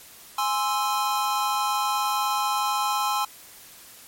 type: chord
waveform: square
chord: Ab augmented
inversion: none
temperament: equal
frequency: 830.6 / 1046.5 / 1318.5 Hz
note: Ab5 / C6 / E6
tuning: 0 / 0 / 0 cents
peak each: -27 / -27 / -29 dBFS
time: 0.38-3.25 s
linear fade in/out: 5 ms
effects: white hiss -47 dBFS RMS until 4.07 s + MP3 64 kbps